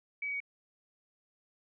sine tone with pitch steps, 2280 / 2264 / 2249 Hz, C#7 / C#7 / C#7, +48 / +36 / +24 cents, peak -33 dBFS, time 0.22-0.403 s, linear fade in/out 5 ms, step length 61 ms, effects none

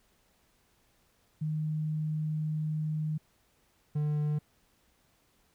sine / triangle tone pair in turn, 154.5 / 149.67 Hz, D#3 / D3, -12 / +33 cents, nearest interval minor second, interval 55 cents, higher first, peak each -29 / -25 dBFS, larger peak second, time 1.41-3.18 / 3.95-4.39 s, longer first, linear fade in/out 10 ms, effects pink hiss -69 dBFS RMS until 5.54 s

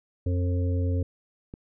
harmonic tone, 89 Hz, F2, 33 cents sharp, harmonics 1 / 3 / 5 / 6, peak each -23 / -33 / -37 / -39 dBFS, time 0.26-1.03 s, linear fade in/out 5 ms
click, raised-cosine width 3 ms, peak -25 dBFS, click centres 1.539 s
effects none

